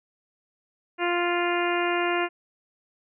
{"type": "harmonic tone", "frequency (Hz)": 349.2, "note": "F4", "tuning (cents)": 0, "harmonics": [1, 2, 3, 4, 5, 6, 7, 8], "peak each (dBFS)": [-26, -29, -31, -32, -33, -34, -34, -35], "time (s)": [0.98, 2.29], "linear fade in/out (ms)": 50, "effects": []}